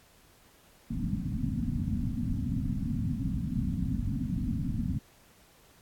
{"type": "low-pass noise", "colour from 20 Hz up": "white", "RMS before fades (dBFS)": -31, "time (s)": [0.9, 4.99], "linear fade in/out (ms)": 10, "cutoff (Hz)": 270, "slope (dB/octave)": 96, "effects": ["pink hiss -60 dBFS RMS until 5.81 s", "AAC 64 kbps"]}